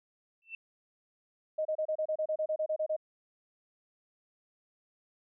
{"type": "tone with exponential growth", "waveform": "sine", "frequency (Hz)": 2676, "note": "E7", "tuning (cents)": 25, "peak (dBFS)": -35, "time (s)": [0.42, 0.55], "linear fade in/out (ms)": 2, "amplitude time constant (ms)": 27}
{"type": "tone bursts", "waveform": "sine", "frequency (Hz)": 622.3, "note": "D#5", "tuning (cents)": 0, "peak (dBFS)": -28, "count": 14, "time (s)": [1.58, 2.965], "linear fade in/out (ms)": 10, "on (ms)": 72, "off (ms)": 29}
{"effects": []}